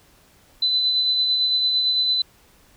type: tone with tremolo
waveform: sine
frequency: 4014 Hz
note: B7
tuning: 27 cents sharp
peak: -16 dBFS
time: 0.62-2.22 s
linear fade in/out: 5 ms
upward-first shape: sine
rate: 8.9 Hz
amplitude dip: 30%
effects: pink hiss -55 dBFS RMS until 2.76 s